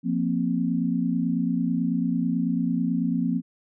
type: chord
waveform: sine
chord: F suspended fourth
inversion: none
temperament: just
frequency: 174.61 / 232.8 / 261.9 Hz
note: F3 / Bb3 / C4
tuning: 0 / -2 / +2 cents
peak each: -26 dBFS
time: 0.03-3.42 s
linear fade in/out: 50 ms
effects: none